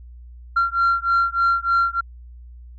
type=beating tone pair; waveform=sine; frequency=1373 / 1376.3 Hz; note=F6 / F6; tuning=-30 / -26 cents; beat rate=3.3 Hz; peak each=-18 dBFS; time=0.56-2.01 s; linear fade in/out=10 ms; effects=tanh soft clip ceiling -12 dBFS + added 60 Hz sine -38 dBFS peak until 2.78 s